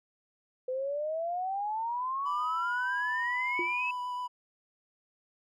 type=exponential sweep; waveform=sine; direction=up; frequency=504 to 2637 Hz; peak=-30 dBFS; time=0.68-3.91 s; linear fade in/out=5 ms
type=tone with vibrato; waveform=triangle; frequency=990 Hz; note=B5; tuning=4 cents sharp; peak=-31 dBFS; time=2.25-4.28 s; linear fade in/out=20 ms; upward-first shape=triangle; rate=7.8 Hz; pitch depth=13 cents each way
type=tone with exponential decay; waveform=sine; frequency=349.2 Hz; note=F4; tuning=in tune; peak=-29 dBFS; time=3.59-3.77 s; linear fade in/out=2 ms; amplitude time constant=38 ms
effects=none